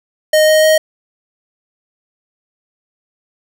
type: tone with pitch steps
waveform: square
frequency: 619 / 622.9 / 626.9 Hz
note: D#5 / D#5 / D#5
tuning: -9 / +2 / +13 cents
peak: -8 dBFS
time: 0.33-0.78 s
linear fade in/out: 5 ms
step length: 150 ms
effects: none